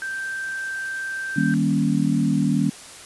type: tone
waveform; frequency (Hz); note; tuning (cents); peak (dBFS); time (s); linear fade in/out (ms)
sine; 1566; G6; -2; -26; 0.02-1.54; 0
type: chord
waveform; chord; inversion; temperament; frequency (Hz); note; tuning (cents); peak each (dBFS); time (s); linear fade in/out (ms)
sine; Eb dominant seventh; none; equal with one note detuned; 155.56 / 196 / 235.1 / 277.2; Eb3 / G3 / Bb3 / Db4; 0 / 0 / +15 / 0; -23; 1.36-2.7; 10
effects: white hiss -41 dBFS RMS until 3.05 s + resampled to 24000 Hz